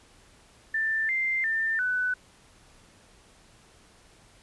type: tone with pitch steps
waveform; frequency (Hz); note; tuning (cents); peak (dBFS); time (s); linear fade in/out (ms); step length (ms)
sine; 1777 / 2090 / 1793 / 1496; A6 / C7 / A6 / F#6; +17 / -2 / +32 / +19; -24; 0.74-2.14; 5; 350
effects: pink hiss -57 dBFS RMS until 4.42 s + resampled to 24000 Hz